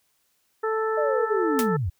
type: harmonic tone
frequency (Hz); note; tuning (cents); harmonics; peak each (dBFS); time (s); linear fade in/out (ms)
440; A4; 0; 1 / 2 / 3 / 4; -24 / -32 / -29 / -35; 0.63-1.77; 10
type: linear sweep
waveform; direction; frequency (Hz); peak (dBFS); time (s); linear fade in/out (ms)
sine; down; 622.3 to 73.42; -23; 0.97-1.9; 10
type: noise with exponential decay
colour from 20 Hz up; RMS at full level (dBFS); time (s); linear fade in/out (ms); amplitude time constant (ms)
white; -24; 1.59-1.69; 0; 21
effects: white hiss -69 dBFS RMS until 1.99 s